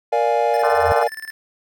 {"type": "chord", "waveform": "triangle", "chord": "Bb dominant seventh", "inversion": "none", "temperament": "equal with one note detuned", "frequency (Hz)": [469.1, 587.3, 698.5, 830.6], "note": ["Bb4", "D5", "F5", "Ab5"], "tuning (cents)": [11, 0, 0, 0], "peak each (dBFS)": -19, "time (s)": [0.12, 1.08], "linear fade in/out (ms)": 10}
{"type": "tone with tremolo", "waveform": "square", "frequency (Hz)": 1760, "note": "A6", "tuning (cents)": 0, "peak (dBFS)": -29, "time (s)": [0.54, 1.31], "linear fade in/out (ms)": 0, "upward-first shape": "square", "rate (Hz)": 19, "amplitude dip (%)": 80}
{"type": "harmonic tone", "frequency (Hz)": 150.8, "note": "D3", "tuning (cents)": 46, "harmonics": [3, 4, 5, 6, 7, 8, 9, 10], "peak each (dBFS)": [-28, -28, -28, -28, -28, -28, -28, -28], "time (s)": [0.63, 1.03], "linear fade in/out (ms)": 2}
{"type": "tone with exponential growth", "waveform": "sine", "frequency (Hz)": 85.4, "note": "F2", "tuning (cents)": -38, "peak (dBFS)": -19, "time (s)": [0.66, 0.92], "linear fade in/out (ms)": 0, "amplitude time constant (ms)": 55}
{"effects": []}